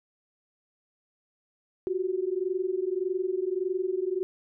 sine tone pair together, 360.6 / 382.3 Hz, F#4 / G4, -45 / -43 cents, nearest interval minor second, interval 102 cents, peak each -29 / -29 dBFS, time 1.87-4.23 s, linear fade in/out 0 ms, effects none

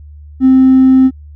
sine tone with hard clipping, 261.6 Hz, C4, in tune, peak -4 dBFS, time 0.4-1.11 s, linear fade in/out 50 ms, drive 1 dB, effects added 74 Hz sine -31 dBFS peak until 1.35 s

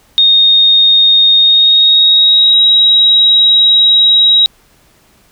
sine tone with pitch glide, 3700 to 3830 Hz, A#7 to A#7, -14 to +46 cents, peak -4 dBFS, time 0.18-4.46 s, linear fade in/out 0 ms, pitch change +60 cents, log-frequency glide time 1.38-2.63 s, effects pink hiss -49 dBFS RMS until 5.31 s

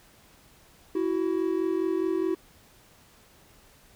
triangle tone pair together, 330 / 374.8 Hz, E4 / F#4, +2 / +22 cents, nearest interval major second, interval 220 cents, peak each -25 / -25 dBFS, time 0.95-2.35 s, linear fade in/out 5 ms, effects pink hiss -57 dBFS RMS until 3.95 s

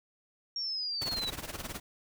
sine linear sweep, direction down, 5588 to 3856 Hz, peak -32 dBFS, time 0.56-1.3 s, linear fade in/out 2 ms
pink noise with tremolo, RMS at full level -37 dBFS, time 1.01-1.8 s, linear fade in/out 10 ms, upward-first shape sine, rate 19 Hz, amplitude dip 80%
effects none

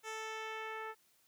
10% pulse tone with low-pass filter sweep, 440 Hz, A4, in tune, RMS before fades -43 dBFS, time 0.03-0.95 s, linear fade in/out 50 ms, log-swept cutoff 9000 to 1500 Hz, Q 1, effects white hiss -71 dBFS RMS until 1.27 s + high-pass 60 Hz 12 dB/octave

